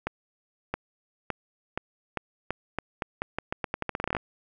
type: accelerating click train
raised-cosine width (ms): 0.5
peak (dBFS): -13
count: 23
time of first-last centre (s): 0.07-4.167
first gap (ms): 670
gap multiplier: 0.84
effects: none